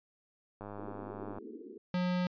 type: click train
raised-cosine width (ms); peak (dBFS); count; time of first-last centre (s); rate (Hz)
1; -30; 80; 0.61-1.385; 102
type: band-pass noise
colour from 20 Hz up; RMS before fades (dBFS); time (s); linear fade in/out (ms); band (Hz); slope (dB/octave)
white; -47; 0.78-1.78; 5; 220 to 440; 96
type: tone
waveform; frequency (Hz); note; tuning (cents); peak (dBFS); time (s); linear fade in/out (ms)
square; 180; F#3; -47; -30; 1.94-2.27; 2
effects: resampled to 11025 Hz